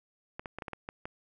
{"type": "clicks", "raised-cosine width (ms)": 0.5, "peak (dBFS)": -23, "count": 8, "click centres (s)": [0.395, 0.458, 0.586, 0.622, 0.682, 0.733, 0.889, 1.055], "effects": []}